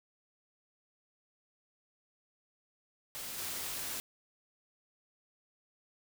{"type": "noise with level steps", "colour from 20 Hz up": "white", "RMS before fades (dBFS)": [-42, -39], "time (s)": [3.15, 4], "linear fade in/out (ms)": 0, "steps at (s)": 3.38, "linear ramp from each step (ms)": 2, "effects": []}